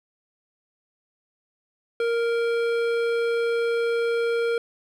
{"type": "tone with hard clipping", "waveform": "sine", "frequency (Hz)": 466.2, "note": "A#4", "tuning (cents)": 0, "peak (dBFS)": -23, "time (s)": [2, 4.58], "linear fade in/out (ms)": 2, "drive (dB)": 13, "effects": []}